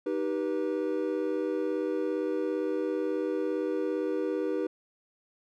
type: chord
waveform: triangle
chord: Eb augmented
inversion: none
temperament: just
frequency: 311.1 / 388.9 / 486.1 Hz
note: Eb4 / G4 / B4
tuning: 0 / -14 / -28 cents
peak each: -30 dBFS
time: 0.06-4.67 s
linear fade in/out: 5 ms
effects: none